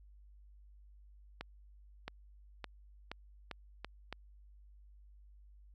accelerating click train, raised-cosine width 0.3 ms, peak -25 dBFS, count 7, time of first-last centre 1.41-4.126 s, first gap 670 ms, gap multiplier 0.84, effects added 50 Hz sine -56 dBFS peak until 5.74 s

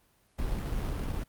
brown noise with sample-and-hold, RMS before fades -32 dBFS, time 0.38-1.24 s, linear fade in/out 10 ms, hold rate 4410 Hz, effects pink hiss -67 dBFS RMS until 1.28 s + Opus 32 kbps

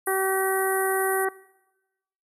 pink band-pass noise, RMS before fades -34 dBFS, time 0.06-1.25 s, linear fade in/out 5 ms, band 9100 to 13000 Hz, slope 96 dB/octave
harmonic tone, 382.7 Hz, G4, 42 cents flat, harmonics 1 / 2 / 3 / 4 / 5, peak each -25 / -28 / -30 / -31 / -32 dBFS, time 0.07-1.29 s, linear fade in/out 5 ms
effects noise-tail reverb RT60 1.0 s tail -21 dB re dry

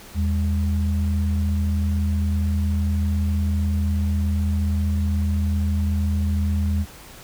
sine tone pair together, 80.84 / 203.3 Hz, E2 / G#3, -33 / -37 cents, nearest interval octave + major third, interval 1596 cents, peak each -19 / -26 dBFS, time 0.14-6.86 s, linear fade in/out 50 ms, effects pink hiss -43 dBFS RMS until 7.23 s

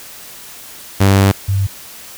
sawtooth / sine tone pair in turn, 98 / 98 Hz, G2 / G2, 0 / 0 cents, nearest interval unison, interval 0 cents, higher neither, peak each -4 / -12 dBFS, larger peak first, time 1-1.32 / 1.48-1.67 s, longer first, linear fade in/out 10 ms, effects white hiss -35 dBFS RMS until 2.17 s

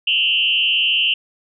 sine tone with frequency modulation, 2891 Hz, F#7, 41 cents flat, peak -14 dBFS, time 0.07-1.14 s, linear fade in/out 5 ms, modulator 145 Hz, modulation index 1.5, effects none

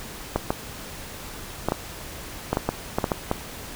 clicks, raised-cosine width 1 ms, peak -7 dBFS, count 11, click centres 0.36 / 0.505 / 1.686 / 1.721 / 2.53 / 2.571 / 2.69 / 2.985 / 3.042 / 3.118 / 3.314 s, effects pink hiss -38 dBFS RMS until 3.75 s

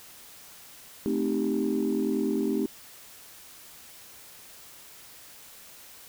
sine chord, A half-diminished seventh, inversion none, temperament equal, 220 / 261.6 / 311.1 / 392 Hz, A3 / C4 / Eb4 / G4, 0 / 0 / 0 / 0 cents, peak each -29 dBFS, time 1.06-2.66 s, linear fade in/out 0 ms, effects tanh soft clip ceiling -17 dBFS + white hiss -49 dBFS RMS until 6.08 s

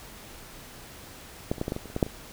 clicks, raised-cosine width 2 ms, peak -12 / -25 / -14 / -16 / -15 / -19 / -27 / -30 / -15 / -7 / -25 dBFS, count 11, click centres 1.515 / 1.582 / 1.614 / 1.681 / 1.721 / 1.764 / 1.857 / 1.901 / 1.964 / 2.028 / 2.065 s, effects pink hiss -46 dBFS RMS until 2.32 s

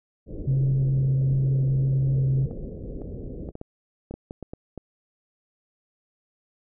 pink low-pass noise, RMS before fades -35 dBFS, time 0.26-3.52 s, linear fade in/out 50 ms, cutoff 530 Hz, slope 48 dB/octave
sine tone with pitch glide, 134.2 to 133.43 Hz, C3 to C3, +44 to +34 cents, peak -19 dBFS, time 0.47-2.46 s, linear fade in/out 10 ms, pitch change -10 cents, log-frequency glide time 2-2.31 s
clicks, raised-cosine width 2 ms, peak -22 dBFS, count 11, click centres 2.511 / 3.018 / 3.489 / 3.554 / 3.614 / 4.11 / 4.14 / 4.309 / 4.427 / 4.535 / 4.777 s
effects none

